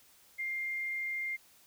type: tone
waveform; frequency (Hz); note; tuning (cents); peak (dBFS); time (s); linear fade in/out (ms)
sine; 2109; C7; +13; -33; 0.38-1.37; 20
effects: white hiss -62 dBFS RMS until 1.66 s

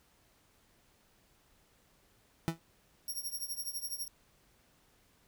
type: tone with exponential decay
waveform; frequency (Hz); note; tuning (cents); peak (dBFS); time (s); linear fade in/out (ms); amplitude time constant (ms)
30% pulse; 164.81; E3; 0; -23; 2.48-2.59; 0; 23
type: tone with tremolo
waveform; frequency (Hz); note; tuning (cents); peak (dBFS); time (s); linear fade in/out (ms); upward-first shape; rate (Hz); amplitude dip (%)
5% pulse; 5588; F8; 0; -28; 3.08-4.08; 2; triangle; 12; 90
effects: pink hiss -68 dBFS RMS until 5.27 s

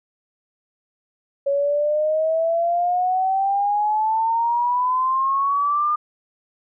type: exponential sweep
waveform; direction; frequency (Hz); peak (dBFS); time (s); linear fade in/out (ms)
sine; up; 554.4 to 1214; -17; 1.46-5.96; 10
effects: none

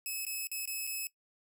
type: tone with dropouts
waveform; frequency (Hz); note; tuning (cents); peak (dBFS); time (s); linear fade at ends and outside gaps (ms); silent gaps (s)
5% pulse; 2584; E7; -35; -26; 0.06-1.07; 1; 0.251-0.266 / 0.471-0.515 / 0.655-0.675 / 0.869-0.873
effects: noise-tail reverb RT60 0.1 s tail -20 dB re dry

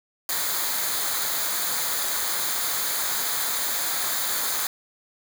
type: noise with comb filter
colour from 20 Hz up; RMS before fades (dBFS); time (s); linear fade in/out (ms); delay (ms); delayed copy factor
white; -26; 0.29-4.67; 2; 0.36; -0.65
effects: none

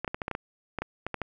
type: clicks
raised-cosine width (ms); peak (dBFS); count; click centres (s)
0.5; -16; 12; 0.046 / 0.078 / 0.145 / 0.218 / 0.281 / 0.313 / 0.351 / 0.787 / 0.82 / 1.066 / 1.143 / 1.217
effects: none

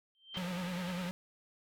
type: tone with exponential growth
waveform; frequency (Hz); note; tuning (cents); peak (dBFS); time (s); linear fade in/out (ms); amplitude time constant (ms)
sine; 3136; G7; 0; -36; 0.15-0.38; 0; 49
type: low-pass noise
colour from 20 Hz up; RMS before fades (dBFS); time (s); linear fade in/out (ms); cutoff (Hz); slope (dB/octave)
white; -47; 0.34-1.1; 5; 3500; 24
type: tone with vibrato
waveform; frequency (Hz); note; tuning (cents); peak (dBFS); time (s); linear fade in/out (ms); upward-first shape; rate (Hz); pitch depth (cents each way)
square; 179.3; F3; +46; -37; 0.37-1.11; 0; sine; 9.9; 67
effects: none

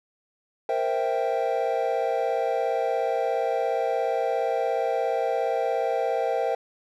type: chord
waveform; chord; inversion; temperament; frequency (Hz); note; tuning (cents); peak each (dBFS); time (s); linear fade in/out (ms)
triangle; C dominant seventh; third; equal; 466.2 / 523.3 / 659.3 / 784; Bb4 / C5 / E5 / G5; 0 / 0 / 0 / 0; -26; 0.69-6.55; 2
effects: tanh soft clip ceiling -12 dBFS

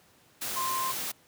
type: tone in noise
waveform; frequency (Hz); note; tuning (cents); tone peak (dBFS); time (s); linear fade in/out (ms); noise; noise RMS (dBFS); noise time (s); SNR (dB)
sine; 1046.5; C6; 0; -29; 0.56-0.92; 10; white; -34; 0.41-1.12; +2
effects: pink hiss -61 dBFS RMS until 1.27 s + high-pass 100 Hz 12 dB/octave

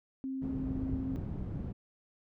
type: tone with pitch glide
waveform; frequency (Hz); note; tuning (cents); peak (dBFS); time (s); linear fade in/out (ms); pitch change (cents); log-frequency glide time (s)
sine; 265.5 to 263.7; C4 to C4; +25 to +14; -34; 0.24-1.16; 0; -11; 0.51-0.59
type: low-pass noise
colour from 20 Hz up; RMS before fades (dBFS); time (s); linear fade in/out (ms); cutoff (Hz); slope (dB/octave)
white; -38; 0.41-1.73; 20; 160; 12
effects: none

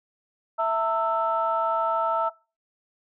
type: tone cluster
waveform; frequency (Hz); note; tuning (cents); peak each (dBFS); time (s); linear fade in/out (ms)
sine; 659 / 906 / 1319; E5 / A#5 / E6; -1 / -50 / +1; -25; 0.58-2.3; 20
effects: noise-tail reverb RT60 0.3 s tail -21 dB re dry + tanh soft clip ceiling -12 dBFS

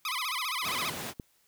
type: tone with vibrato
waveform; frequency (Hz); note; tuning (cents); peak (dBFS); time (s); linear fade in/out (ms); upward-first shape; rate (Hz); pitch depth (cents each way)
15% pulse; 1130; C#6; +33; -24; 0.05-0.9; 2; sine; 15; 230
type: high-pass noise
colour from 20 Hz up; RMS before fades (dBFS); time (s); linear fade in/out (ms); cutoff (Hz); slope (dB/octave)
pink; -38; 0.62-1.14; 50; 150; 12
type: click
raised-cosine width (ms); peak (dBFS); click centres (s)
3; -24; 1.198
effects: white hiss -68 dBFS RMS until 1.47 s

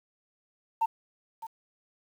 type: tone with echo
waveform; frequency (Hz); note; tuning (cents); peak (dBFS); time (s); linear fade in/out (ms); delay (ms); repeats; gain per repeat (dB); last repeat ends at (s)
sine; 903; A5; +45; -21; 0.81-0.86; 10; 610; 1; -15; 1.47
effects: tanh soft clip ceiling -19 dBFS + 9-bit

